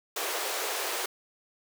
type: high-pass noise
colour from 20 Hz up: pink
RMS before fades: -32 dBFS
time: 0.16-1.06 s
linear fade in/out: 5 ms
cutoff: 370 Hz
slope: 48 dB/octave
effects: none